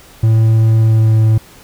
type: tone with pitch glide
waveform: triangle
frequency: 111.5 to 110.16 Hz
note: A2 to A2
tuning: +23 to +3 cents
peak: -5 dBFS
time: 0.23-1.38 s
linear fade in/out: 5 ms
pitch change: -20 cents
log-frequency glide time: 0.76-1.17 s
effects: pink hiss -41 dBFS RMS until 1.63 s